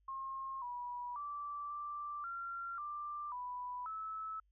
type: tone with pitch steps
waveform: sine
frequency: 1072 / 974 / 1165 / 1175 / 1375 / 1183 / 989 / 1303 Hz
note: C6 / B5 / D6 / D6 / F6 / D6 / B5 / E6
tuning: +42 / -24 / -14 / +1 / -27 / +12 / +2 / -20 cents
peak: -40 dBFS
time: 0.08-4.4 s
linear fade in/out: 5 ms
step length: 540 ms
effects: added 50 Hz sine -70 dBFS peak until 4.51 s